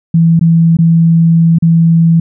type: tone with dropouts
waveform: sine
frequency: 165.6 Hz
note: E3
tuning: 8 cents sharp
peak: -4 dBFS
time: 0.14-2.2 s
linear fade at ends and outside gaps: 5 ms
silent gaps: 0.394-0.41 / 0.77-0.787 / 1.586-1.623 s
effects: none

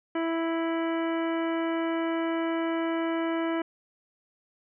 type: harmonic tone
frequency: 329.6 Hz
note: E4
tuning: in tune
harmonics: 1 / 2 / 3 / 4 / 5 / 6 / 7 / 9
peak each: -27 / -33 / -37 / -39 / -41 / -43 / -44 / -46 dBFS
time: 0.15-3.62 s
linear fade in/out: 5 ms
effects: none

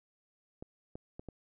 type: clicks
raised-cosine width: 2 ms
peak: -30 dBFS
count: 4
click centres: 0.625 / 0.955 / 1.195 / 1.287 s
effects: none

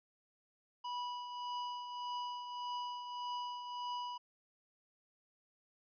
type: tone with tremolo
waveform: square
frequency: 980 Hz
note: B5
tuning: 14 cents flat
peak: -38 dBFS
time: 0.84-4.18 s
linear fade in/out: 10 ms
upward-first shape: triangle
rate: 1.7 Hz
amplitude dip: 55%
effects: resampled to 11025 Hz

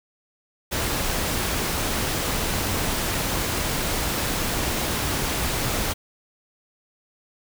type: noise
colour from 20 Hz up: pink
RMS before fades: -25 dBFS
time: 0.71-5.94 s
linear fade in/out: 20 ms
effects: none

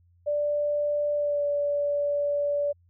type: tone with pitch glide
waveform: sine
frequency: 587.3 to 577.9 Hz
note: D5 to D5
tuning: 0 to -28 cents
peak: -23 dBFS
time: 0.26-2.73 s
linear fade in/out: 20 ms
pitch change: -28 cents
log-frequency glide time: 1.15-1.44 s
effects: added 87 Hz sine -58 dBFS peak until 2.89 s

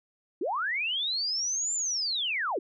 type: linear two-way sweep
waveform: sine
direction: up then down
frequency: 290 to 7310 to 290 Hz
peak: -27 dBFS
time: 0.41-2.59 s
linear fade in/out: 5 ms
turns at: 1.74 s
effects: none

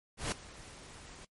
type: noise with ADSR envelope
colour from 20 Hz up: pink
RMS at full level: -32 dBFS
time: 0.17-1.25 s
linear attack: 150 ms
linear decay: 4 ms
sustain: -19 dB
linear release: 4 ms
effects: noise-tail reverb RT60 0.1 s tail -22 dB re dry + MP3 48 kbps

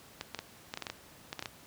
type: clicks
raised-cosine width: 0.2 ms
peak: -19 dBFS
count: 12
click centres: 0.211 / 0.347 / 0.39 / 0.739 / 0.774 / 0.823 / 0.868 / 0.9 / 1.329 / 1.393 / 1.425 / 1.458 s
effects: pink hiss -55 dBFS RMS until 1.66 s + high-pass 80 Hz 12 dB/octave

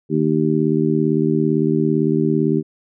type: harmonic tone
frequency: 77.78 Hz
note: D#2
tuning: in tune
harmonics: 2 / 3 / 4 / 5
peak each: -20 / -20 / -20 / -20 dBFS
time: 0.09-2.63 s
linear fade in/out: 50 ms
effects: none

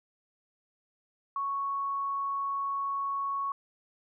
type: tone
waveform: sine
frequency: 1108.7 Hz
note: C#6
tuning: in tune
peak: -29 dBFS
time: 1.36-3.52 s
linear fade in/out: 2 ms
effects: none

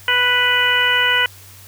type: harmonic tone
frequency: 493.9 Hz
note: B4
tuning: in tune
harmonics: 1 / 2 / 3 / 4 / 5 / 6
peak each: -28 / -23 / -18 / -19 / -23 / -18 dBFS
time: 0.08-1.26 s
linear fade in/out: 2 ms
effects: added 96 Hz sine -43 dBFS peak until 1.67 s + white hiss -43 dBFS RMS until 1.67 s

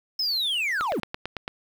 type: linear sweep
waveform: triangle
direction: down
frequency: 5274 to 146.83 Hz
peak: -22 dBFS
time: 0.19-1 s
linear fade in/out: 5 ms
type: click train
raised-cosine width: 0.3 ms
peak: -14 dBFS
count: 7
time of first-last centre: 0.81-1.479 s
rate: 8.97 Hz
effects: 8-bit

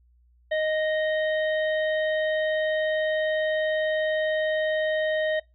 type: harmonic tone with a mistuned harmonic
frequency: 622.3 Hz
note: D#5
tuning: in tune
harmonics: 1 / 3 / 5 / 6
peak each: -23 / -30 / -39 / -42 dBFS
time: 0.51-5.4 s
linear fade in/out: 10 ms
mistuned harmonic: 5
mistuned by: -16 cents
effects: noise-tail reverb RT60 0.2 s tail -22 dB re dry + added 60 Hz sine -57 dBFS peak until 5.54 s

